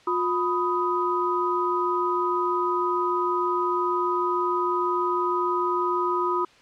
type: tone cluster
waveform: sine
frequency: 356.4 / 992 / 1250 Hz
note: F4 / B5 / D#6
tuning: +35 / +7 / +8 cents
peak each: -26 dBFS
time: 0.07-6.45 s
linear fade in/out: 5 ms
effects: white hiss -54 dBFS RMS until 6.61 s + low-pass 4000 Hz 12 dB/octave